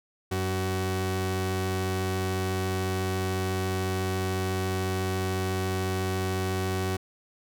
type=tone pair together; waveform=sawtooth; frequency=94 / 188 Hz; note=F#2 / F#3; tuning=+28 / +28 cents; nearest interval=octave; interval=1200 cents; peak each=-24 dBFS; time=0.31-6.97 s; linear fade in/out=10 ms; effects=none